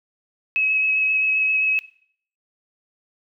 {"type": "tone with vibrato", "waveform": "sine", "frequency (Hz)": 2566, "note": "E7", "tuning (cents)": -47, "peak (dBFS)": -17, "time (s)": [0.56, 1.79], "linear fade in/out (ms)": 0, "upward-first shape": "sine", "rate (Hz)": 7.6, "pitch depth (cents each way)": 13, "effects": ["noise-tail reverb RT60 0.6 s tail -20 dB re dry"]}